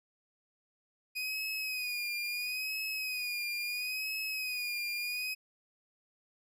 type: tone with vibrato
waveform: 30% pulse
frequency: 2486 Hz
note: D#7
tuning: 2 cents flat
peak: -31 dBFS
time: 1.15-5.35 s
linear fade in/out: 20 ms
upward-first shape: sine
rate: 0.74 Hz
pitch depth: 62 cents each way
effects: none

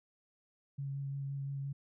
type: tone with vibrato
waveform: sine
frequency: 138.59 Hz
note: C#3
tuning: in tune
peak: -36 dBFS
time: 0.78-1.73 s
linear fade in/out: 10 ms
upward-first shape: sine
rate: 5.8 Hz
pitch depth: 13 cents each way
effects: none

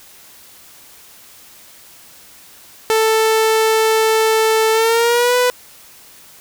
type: tone with pitch glide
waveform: sawtooth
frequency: 441.6 to 495.7 Hz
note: A4 to B4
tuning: +6 to +6 cents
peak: -8 dBFS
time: 2.9-5.5 s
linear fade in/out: 0 ms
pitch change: +200 cents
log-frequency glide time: 4.72-5.36 s
effects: white hiss -43 dBFS RMS until 6.4 s

